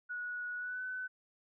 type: tone with pitch glide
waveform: sine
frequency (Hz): 1463 to 1507.6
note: F#6 to F#6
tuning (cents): -20 to +32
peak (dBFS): -37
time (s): 0.09-1.08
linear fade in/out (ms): 20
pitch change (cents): +52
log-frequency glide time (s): 0.57-0.82
effects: none